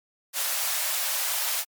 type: high-pass noise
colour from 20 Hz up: white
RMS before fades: -27 dBFS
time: 0.33-1.65 s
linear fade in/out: 50 ms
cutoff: 550 Hz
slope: 48 dB/octave
effects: MP3 96 kbps